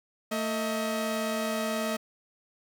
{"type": "tone pair together", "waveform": "sawtooth", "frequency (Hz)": [224.4, 634.7], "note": ["A3", "D#5"], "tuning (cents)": [34, 34], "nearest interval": "octave + tritone", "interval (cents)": 1800, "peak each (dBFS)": -27, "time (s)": [0.31, 1.97], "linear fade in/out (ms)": 10, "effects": []}